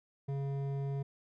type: tone with hard clipping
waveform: triangle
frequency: 138.59 Hz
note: C#3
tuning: in tune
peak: -35 dBFS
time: 0.28-1.03 s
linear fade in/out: 10 ms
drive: 14 dB
effects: none